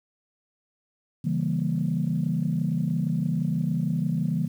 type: chord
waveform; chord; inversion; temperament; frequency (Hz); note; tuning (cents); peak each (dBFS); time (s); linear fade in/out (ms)
sine; C# diminished seventh; none; equal; 138.59 / 164.81 / 196 / 233.1; C#3 / E3 / G3 / Bb3; 0 / 0 / 0 / 0; -29 / -25 / -30 / -30; 1.24-4.48; 10
effects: tanh soft clip ceiling -14 dBFS + 9-bit